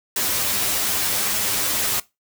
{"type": "noise with comb filter", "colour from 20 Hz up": "white", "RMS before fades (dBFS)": -22, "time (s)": [0.16, 2], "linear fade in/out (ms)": 5, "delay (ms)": 9.8, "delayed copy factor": 0.75, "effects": ["noise-tail reverb RT60 0.2 s tail -19 dB re dry"]}